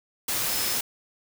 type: tone in noise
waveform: sine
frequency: 5180 Hz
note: E8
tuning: 31 cents flat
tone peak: -34 dBFS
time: 0.49-0.77 s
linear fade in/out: 5 ms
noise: white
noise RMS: -27 dBFS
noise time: 0.28-0.81 s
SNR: -10 dB
effects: none